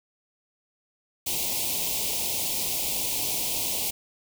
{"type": "band-stop noise", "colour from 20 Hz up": "white", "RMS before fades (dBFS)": -28, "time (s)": [1.26, 3.91], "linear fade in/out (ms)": 10, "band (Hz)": [950, 2300], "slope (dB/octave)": 48, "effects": []}